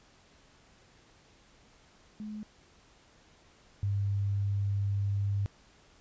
sine tone pair in turn, 212.8 / 100.08 Hz, G#3 / G2, +42 / +36 cents, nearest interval octave + minor second, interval 1306 cents, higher first, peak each -37 / -27 dBFS, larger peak second, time 2.2-2.43 / 3.83-5.46 s, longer second, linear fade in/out 0 ms, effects pink hiss -61 dBFS RMS until 6 s + resampled to 16000 Hz

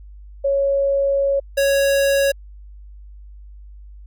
sine / square tone pair in turn, 554.4 / 554.4 Hz, C#5 / C#5, 0 / 0 cents, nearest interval unison, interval 0 cents, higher neither, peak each -15 dBFS, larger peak neither, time 0.44-1.4 / 1.57-2.32 s, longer first, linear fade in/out 10 ms, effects added 50 Hz sine -37 dBFS peak until 4.06 s

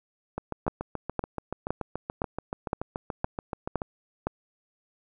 two click trains, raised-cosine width 1 ms, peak -17 / -12 dBFS, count 25 / 8, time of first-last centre 0.38-3.818 / 0.68-4.27 s, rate 6.98 / 1.95 Hz, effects none

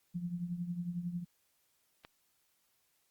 sine tone with tremolo, 174.61 Hz, F3, in tune, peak -32 dBFS, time 0.14-1.25 s, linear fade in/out 20 ms, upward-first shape triangle, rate 11 Hz, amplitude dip 75%
click, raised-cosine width 0.3 ms, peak -33 dBFS, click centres 2.049 s
effects white hiss -75 dBFS RMS until 3.1 s + Opus 48 kbps

